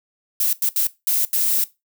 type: noise bursts at uneven times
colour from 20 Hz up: violet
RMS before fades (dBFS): -19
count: 5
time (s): 0.4-0.53 / 0.62-0.69 / 0.76-0.87 / 1.07-1.25 / 1.33-1.64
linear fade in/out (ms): 2
effects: noise-tail reverb RT60 0.2 s tail -17 dB re dry